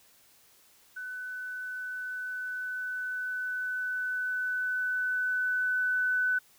sine tone with level ramp, 1501 Hz, F#6, 24 cents sharp, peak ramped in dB -36 to -24 dBFS, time 0.96-6.39 s, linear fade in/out 10 ms, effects white hiss -61 dBFS RMS until 6.58 s

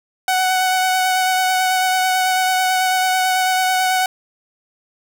sawtooth tone with vibrato, 745 Hz, F#5, 12 cents sharp, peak -11 dBFS, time 0.28-4.06 s, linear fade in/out 2 ms, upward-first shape sine, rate 9.1 Hz, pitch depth 14 cents each way, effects none

